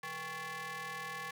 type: ring-modulated tone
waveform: sawtooth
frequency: 311.1 Hz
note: D#4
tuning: in tune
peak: -33 dBFS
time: 0.03-1.31 s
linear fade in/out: 5 ms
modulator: 1420 Hz
effects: none